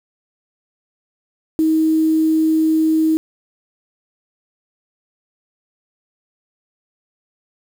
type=tone with quantisation; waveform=sine; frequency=317 Hz; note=D#4; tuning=32 cents sharp; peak=-12 dBFS; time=1.59-3.17 s; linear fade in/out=0 ms; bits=6; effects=none